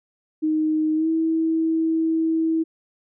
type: tone with pitch glide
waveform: sine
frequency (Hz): 311.1 to 323.4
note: D#4 to E4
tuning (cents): 0 to -33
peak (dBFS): -18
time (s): 0.42-2.64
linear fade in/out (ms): 20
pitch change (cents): +67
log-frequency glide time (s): 0.95-1.08
effects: none